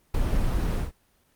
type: noise with ADSR envelope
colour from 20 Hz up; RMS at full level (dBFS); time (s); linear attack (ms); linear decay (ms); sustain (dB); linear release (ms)
brown; -19; 0.14-0.92; 8; 6; -5; 120
effects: pink hiss -65 dBFS RMS until 1.35 s + Opus 24 kbps